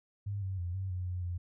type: tone with pitch steps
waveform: sine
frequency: 101 / 95.3 / 87.7 / 95.4 / 90.7 / 90.2 / 88.1 Hz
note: G#2 / G2 / F2 / G2 / F#2 / F#2 / F2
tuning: -48 / -48 / +8 / -47 / -34 / -44 / +16 cents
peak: -33 dBFS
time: 0.26-1.38 s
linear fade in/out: 10 ms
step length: 160 ms
effects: none